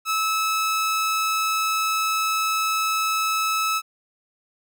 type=tone; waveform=sawtooth; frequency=1300 Hz; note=E6; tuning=24 cents flat; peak=-17 dBFS; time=0.05-3.82 s; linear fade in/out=50 ms; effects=none